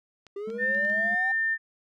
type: clicks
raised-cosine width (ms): 0.2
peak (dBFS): -32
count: 5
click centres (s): 0.267 / 0.502 / 0.748 / 0.85 / 0.899
type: linear sweep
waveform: triangle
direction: up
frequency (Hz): 392 to 784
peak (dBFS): -30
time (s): 0.36-1.32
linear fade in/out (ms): 5
type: tone with tremolo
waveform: triangle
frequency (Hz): 210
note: G#3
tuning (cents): +19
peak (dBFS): -33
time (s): 0.47-1.15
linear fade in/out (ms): 5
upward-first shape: sine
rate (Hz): 14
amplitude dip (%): 75
type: tone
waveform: sine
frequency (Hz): 1800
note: A6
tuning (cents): +39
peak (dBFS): -23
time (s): 0.58-1.58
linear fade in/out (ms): 50
effects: none